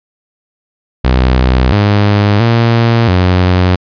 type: tone with pitch steps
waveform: sawtooth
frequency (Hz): 63.5 / 102.6 / 116.1 / 91.1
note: B1 / G#2 / A#2 / F#2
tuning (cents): +49 / -21 / -7 / -26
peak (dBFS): -3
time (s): 1.04-3.76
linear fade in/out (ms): 10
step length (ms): 680
effects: resampled to 11025 Hz